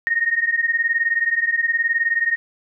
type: beating tone pair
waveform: sine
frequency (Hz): 1842 / 1861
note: A#6 / A#6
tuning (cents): -21 / -3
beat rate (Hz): 19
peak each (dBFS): -21 / -19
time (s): 0.07-2.36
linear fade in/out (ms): 0
effects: none